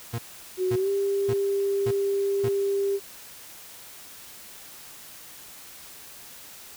40% pulse tone bursts, 117 Hz, A#2, 7 cents sharp, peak -26 dBFS, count 5, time 0.13-2.49 s, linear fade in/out 10 ms, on 56 ms, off 520 ms
sine tone with pitch glide, 370 to 396.6 Hz, F#4 to G4, 0 to +20 cents, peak -22 dBFS, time 0.57-3 s, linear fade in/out 50 ms, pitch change +120 cents, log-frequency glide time 0.76-0.89 s
effects white hiss -45 dBFS RMS until 6.76 s

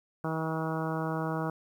harmonic tone, 160 Hz, D#3, 49 cents sharp, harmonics 1 / 2 / 3 / 4 / 5 / 6 / 7 / 8 / 9, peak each -33 / -36 / -38 / -39 / -40 / -41 / -41 / -42 / -43 dBFS, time 0.24-1.5 s, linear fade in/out 2 ms, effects 10-bit

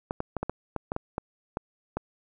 clicks, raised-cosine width 1 ms, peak -15 dBFS, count 11, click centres 0.109 / 0.204 / 0.367 / 0.43 / 0.496 / 0.763 / 0.919 / 0.964 / 1.181 / 1.571 / 1.97 s, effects none

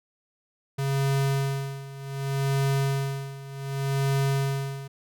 square tone with tremolo, 137.3 Hz, C#3, 16 cents flat, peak -22 dBFS, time 0.78-4.88 s, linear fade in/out 10 ms, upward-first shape sine, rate 0.66 Hz, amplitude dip 85%, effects none

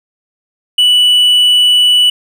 triangle tone, 2960 Hz, F#7, in tune, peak -4 dBFS, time 0.78-2.1 s, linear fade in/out 5 ms, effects none

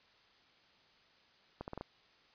accelerating click train, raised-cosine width 1 ms, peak -27 dBFS, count 5, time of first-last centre 1.61-1.811 s, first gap 69 ms, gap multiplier 0.79, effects white hiss -66 dBFS RMS until 2.34 s + resampled to 11025 Hz

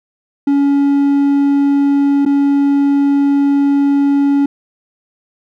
triangle tone with dropouts, 281.4 Hz, C#4, 26 cents sharp, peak -7 dBFS, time 0.47-4.46 s, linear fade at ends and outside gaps 5 ms, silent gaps 2.252-2.26 s, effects none

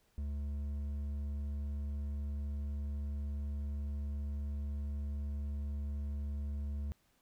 triangle tone with hard clipping, 72 Hz, D2, 34 cents flat, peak -37 dBFS, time 0.18-6.92 s, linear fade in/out 0 ms, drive 9 dB, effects pink hiss -73 dBFS RMS until 7.21 s

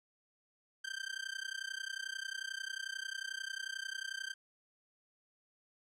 sawtooth tone with amplitude modulation, 1568 Hz, G6, in tune, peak -32 dBFS, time 0.84-4.34 s, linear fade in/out 10 ms, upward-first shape sine, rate 31.2 Hz, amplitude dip 95%, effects low-pass 8000 Hz 12 dB/octave

